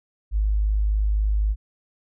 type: tone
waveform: sine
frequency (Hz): 51.91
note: G#1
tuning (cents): 0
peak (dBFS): -18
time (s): 0.31-1.56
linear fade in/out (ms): 50
effects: none